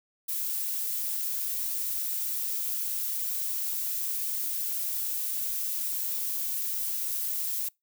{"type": "noise", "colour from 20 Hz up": "violet", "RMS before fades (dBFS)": -31, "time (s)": [0.28, 7.69], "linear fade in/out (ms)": 10, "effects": ["noise-tail reverb RT60 0.2 s tail -25 dB re dry"]}